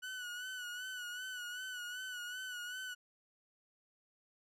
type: tone with vibrato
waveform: 30% pulse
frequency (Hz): 1480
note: F#6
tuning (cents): 0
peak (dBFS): -39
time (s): 0.02-2.95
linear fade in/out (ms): 20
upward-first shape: sine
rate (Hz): 2.6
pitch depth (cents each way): 51
effects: low-pass 12000 Hz 12 dB/octave